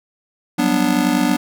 square chord, G major seventh, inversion third, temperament just, 183.75 / 196 / 245 / 294 Hz, F#3 / G3 / B3 / D4, -12 / 0 / -14 / +2 cents, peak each -24 / -24 / -19 / -19 dBFS, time 0.58-1.37 s, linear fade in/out 10 ms, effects none

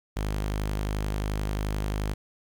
sawtooth tone, 51.4 Hz, G#1, 17 cents flat, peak -23 dBFS, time 0.16-2.14 s, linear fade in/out 10 ms, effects 10-bit

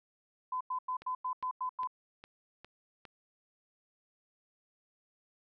sine tone bursts, 1014 Hz, B5, 45 cents sharp, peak -32 dBFS, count 8, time 0.52-1.874 s, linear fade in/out 5 ms, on 87 ms, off 94 ms
click train, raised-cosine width 0.3 ms, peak -33 dBFS, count 6, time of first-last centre 1.02-3.053 s, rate 2.46 Hz
effects none

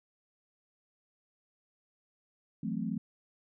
sine chord, F# half-diminished seventh, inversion third, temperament equal, 164.81 / 185 / 220 / 261.6 Hz, E3 / F#3 / A3 / C4, 0 / 0 / 0 / 0 cents, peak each -39 / -37 / -35 / -39 dBFS, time 2.63-2.98 s, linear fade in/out 5 ms, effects none

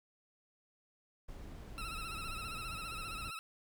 brown noise, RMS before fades -47 dBFS, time 1.28-3.31 s, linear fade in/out 10 ms
20% pulse tone with vibrato, 1318.5 Hz, E6, in tune, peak -37 dBFS, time 1.78-3.39 s, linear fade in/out 0 ms, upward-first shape sine, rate 15 Hz, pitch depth 68 cents each way
effects none

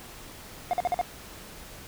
triangle tone bursts, 714 Hz, F5, 38 cents sharp, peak -20 dBFS, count 5, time 0.71-1.013 s, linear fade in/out 0 ms, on 23 ms, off 47 ms, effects pink hiss -45 dBFS RMS until 1.87 s

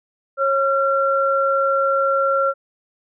sine tone pair together, 546 / 1367.1 Hz, C#5 / F6, -26 / -37 cents, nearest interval octave + major third, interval 1589 cents, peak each -18 dBFS, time 0.37-2.54 s, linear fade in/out 50 ms, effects none

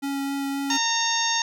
square tone with vibrato, 277.2 Hz, C#4, in tune, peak -26 dBFS, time 0.02-0.78 s, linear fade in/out 20 ms, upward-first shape sine, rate 3.8 Hz, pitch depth 8 cents each way
harmonic tone, 918 Hz, A#5, 27 cents flat, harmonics 1 / 2 / 3 / 4 / 5 / 6 / 7, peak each -27 / -29 / -33 / -28 / -33 / -29 / -27 dBFS, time 0.7-1.42 s, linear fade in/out 2 ms
effects none

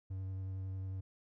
triangle tone with vibrato, 95 Hz, F#2, 46 cents sharp, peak -36 dBFS, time 0.1-1.01 s, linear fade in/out 10 ms, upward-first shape triangle, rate 11 Hz, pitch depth 15 cents each way, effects none

